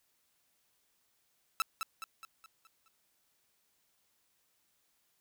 sawtooth tone with echo, 1318.5 Hz, E6, in tune, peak -24 dBFS, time 1.6-1.62 s, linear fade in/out 0 ms, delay 210 ms, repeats 6, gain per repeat -6 dB, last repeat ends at 2.88 s, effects white hiss -75 dBFS RMS until 5.2 s

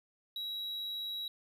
triangle tone, 3874 Hz, B7, 34 cents flat, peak -35 dBFS, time 0.36-1.28 s, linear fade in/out 2 ms, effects none

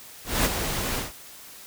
pink noise with ADSR envelope, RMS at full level -21 dBFS, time 0.24-1.13 s, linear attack 210 ms, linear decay 32 ms, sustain -7 dB, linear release 160 ms, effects white hiss -45 dBFS RMS until 1.66 s

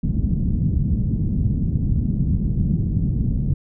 white low-pass noise, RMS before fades -20 dBFS, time 0.03-3.54 s, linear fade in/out 5 ms, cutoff 190 Hz, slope 24 dB/octave, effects none

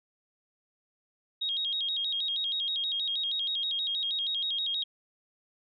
sine tone with vibrato, 3500 Hz, A7, 10 cents flat, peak -28 dBFS, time 1.41-4.84 s, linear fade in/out 10 ms, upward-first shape square, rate 6.3 Hz, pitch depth 130 cents each way, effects none

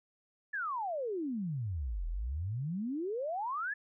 sine exponential two-way sweep, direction down then up, 1766 to 38.89 to 1766 Hz, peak -33 dBFS, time 0.53-3.74 s, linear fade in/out 10 ms, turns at 2.07 s, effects none

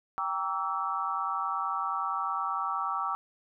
sine chord, E half-diminished seventh, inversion first, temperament equal with one note detuned, 784 / 932.3 / 1147.8 / 1318.5 Hz, G5 / Bb5 / D6 / E6, 0 / 0 / -40 / 0 cents, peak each -36 / -37 / -32 / -33 dBFS, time 0.18-3.15 s, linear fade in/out 0 ms, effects none

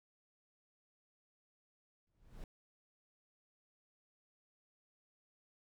brown noise with exponential growth, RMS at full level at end -44 dBFS, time 2.07-2.44 s, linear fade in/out 2 ms, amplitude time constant 79 ms, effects none

